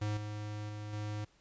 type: tone with level steps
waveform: square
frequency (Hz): 105.3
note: G#2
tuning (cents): +24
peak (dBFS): -33 / -39 / -41 / -37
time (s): 0.01-1.25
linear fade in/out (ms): 10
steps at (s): 0.17 / 0.69 / 0.93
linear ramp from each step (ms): 2
effects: pink hiss -68 dBFS RMS until 1.4 s + resampled to 16000 Hz